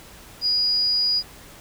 sine tone, 4900 Hz, D#8, 27 cents flat, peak -18 dBFS, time 0.41-1.23 s, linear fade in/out 50 ms, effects pink hiss -45 dBFS RMS until 1.6 s

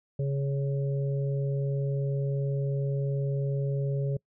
harmonic tone, 138.59 Hz, C#3, in tune, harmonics 1 / 3 / 4, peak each -26 / -36 / -38 dBFS, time 0.19-4.17 s, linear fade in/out 5 ms, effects noise-tail reverb RT60 0.1 s tail -25 dB re dry

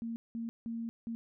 sine tone bursts at uneven times, 230 Hz, A#3, 23 cents flat, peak -35 dBFS, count 4, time 0.02-0.16 / 0.35-0.49 / 0.66-0.89 / 1.07-1.15 s, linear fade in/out 0 ms, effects none

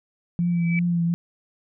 sine tone with vibrato, 171.7 Hz, F3, 29 cents flat, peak -19 dBFS, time 0.39-1.14 s, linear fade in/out 0 ms, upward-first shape triangle, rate 2.7 Hz, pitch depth 35 cents each way
sine tone with exponential growth, 2302 Hz, D7, 35 cents flat, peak -23 dBFS, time 0.4-0.79 s, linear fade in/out 1 ms, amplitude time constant 84 ms
effects none

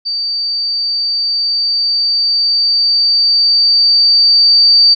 sine tone with level ramp, 4621 Hz, D8, 29 cents flat, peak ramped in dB -15 to -4 dBFS, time 0.05-4.95 s, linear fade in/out 20 ms, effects none

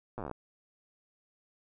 slowing click train, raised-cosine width 1 ms, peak -25 dBFS, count 12, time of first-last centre 0.18-0.313 s, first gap 8 ms, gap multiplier 1.08, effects none

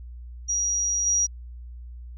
sine tone with level steps, 5750 Hz, F8, 50 cents sharp, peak -22 / -19 dBFS, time 0.48-1.27 s, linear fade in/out 20 ms, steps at 1.06 s, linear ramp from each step 10 ms, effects added 60 Hz sine -37 dBFS peak until 2.17 s

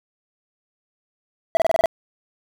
triangle tone bursts, 660 Hz, E5, 2 cents sharp, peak -11 dBFS, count 7, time 1.55-1.858 s, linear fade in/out 0 ms, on 20 ms, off 28 ms, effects 8-bit

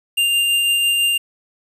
square tone with tremolo, 2796 Hz, F7, 1 cent sharp, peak -14 dBFS, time 0.17-1.18 s, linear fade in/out 10 ms, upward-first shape triangle, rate 6 Hz, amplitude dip 25%, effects resampled to 32000 Hz + 8-bit

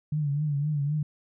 sine tone with vibrato, 146.83 Hz, D3, in tune, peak -24 dBFS, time 0.12-1.03 s, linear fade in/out 5 ms, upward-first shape triangle, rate 3.9 Hz, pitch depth 91 cents each way, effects none

